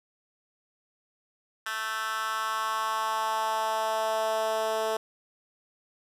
10% pulse tone with high-pass filter sweep, 220 Hz, A3, in tune, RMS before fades -29 dBFS, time 1.66-4.97 s, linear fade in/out 5 ms, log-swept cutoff 1600 to 510 Hz, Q 2.9, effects resampled to 32000 Hz

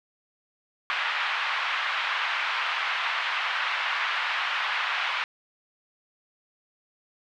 pink band-pass noise, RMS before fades -28 dBFS, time 0.9-5.24 s, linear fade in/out 0 ms, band 1000 to 3200 Hz, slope 24 dB/octave, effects none

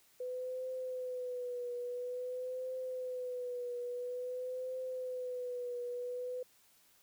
sine tone with vibrato, 500 Hz, B4, 21 cents sharp, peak -37 dBFS, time 0.2-6.43 s, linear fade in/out 5 ms, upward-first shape triangle, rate 0.49 Hz, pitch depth 52 cents each way, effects white hiss -67 dBFS RMS until 7.02 s

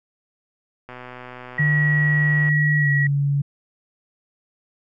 click train, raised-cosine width 0.5 ms, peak -22 dBFS, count 201, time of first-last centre 0.89-2.49 s, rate 125 Hz
sine tone, 1919 Hz, A#6, 50 cents sharp, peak -19 dBFS, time 1.58-3.07 s, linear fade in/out 5 ms
sine tone with pitch glide, 150 to 141.58 Hz, D3 to C#3, +37 to +37 cents, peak -17 dBFS, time 1.59-3.42 s, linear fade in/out 10 ms, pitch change -100 cents, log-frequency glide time 2.79-2.89 s
effects none

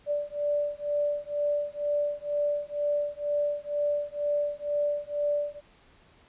sine beating tone pair, 584 / 586.1 Hz, D5 / D5, -10 / -4 cents, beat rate 2.1 Hz, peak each -29 dBFS, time 0.06-5.61 s, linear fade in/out 50 ms, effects pink hiss -59 dBFS RMS until 6.28 s + resampled to 8000 Hz

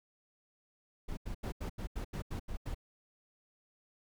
brown noise bursts, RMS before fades -38 dBFS, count 10, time 1.08-2.747 s, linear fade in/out 10 ms, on 92 ms, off 83 ms, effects none

